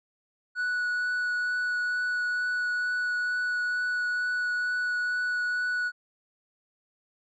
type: tone with vibrato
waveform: triangle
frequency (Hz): 1473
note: F#6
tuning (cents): -8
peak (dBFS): -24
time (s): 0.55-5.92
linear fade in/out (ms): 50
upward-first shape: triangle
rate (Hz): 2.2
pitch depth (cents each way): 9
effects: resampled to 16000 Hz